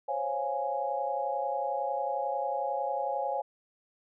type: chord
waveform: sine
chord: Db major seventh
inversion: third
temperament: equal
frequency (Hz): 523.3 / 554.4 / 698.5 / 830.6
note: C5 / Db5 / F5 / Ab5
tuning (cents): 0 / 0 / 0 / 0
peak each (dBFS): -37 / -34 / -36 / -32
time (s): 0.08-3.42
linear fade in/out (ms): 10
effects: none